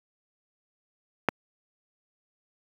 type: click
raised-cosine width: 0.5 ms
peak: -5 dBFS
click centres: 1.287 s
effects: high-pass 150 Hz 12 dB/octave + 7-bit